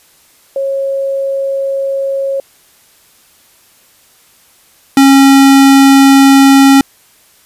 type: tone pair in turn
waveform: sine / square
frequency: 546 / 273 Hz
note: C#5 / C#4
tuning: -26 / -26 cents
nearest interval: octave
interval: 1200 cents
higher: first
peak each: -12 / -3 dBFS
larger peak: second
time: 0.56-2.4 / 4.97-6.81 s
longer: neither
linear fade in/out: 2 ms
effects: white hiss -47 dBFS RMS until 7.45 s + resampled to 32000 Hz